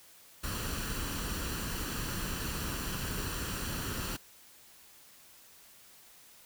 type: noise with comb filter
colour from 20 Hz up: pink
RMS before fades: -36 dBFS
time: 0.43-4.17 s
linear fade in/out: 10 ms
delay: 0.69 ms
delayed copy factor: +0.55
effects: white hiss -57 dBFS RMS until 6.45 s